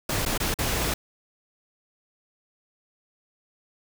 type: noise with dropouts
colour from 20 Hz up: pink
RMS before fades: -26 dBFS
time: 0.09-0.94 s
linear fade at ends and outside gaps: 5 ms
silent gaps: 0.252-0.26 / 0.378-0.4 / 0.542-0.587 s
effects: none